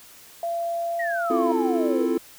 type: tone with pitch glide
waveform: sine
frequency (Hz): 680 to 684.3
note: F5 to F5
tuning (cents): -46 to -35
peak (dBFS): -24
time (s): 0.43-1.52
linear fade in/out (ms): 2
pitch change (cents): +11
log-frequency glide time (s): 0.79-1.32
type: exponential sweep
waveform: sine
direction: down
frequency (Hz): 1944 to 428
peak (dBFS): -27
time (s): 0.99-2.11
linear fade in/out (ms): 10
type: chord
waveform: triangle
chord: F major seventh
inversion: second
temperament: equal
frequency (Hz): 261.6 / 329.6 / 349.2 / 440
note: C4 / E4 / F4 / A4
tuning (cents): 0 / 0 / 0 / 0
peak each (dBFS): -24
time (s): 1.3-2.18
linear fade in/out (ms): 5
effects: white hiss -48 dBFS RMS until 2.38 s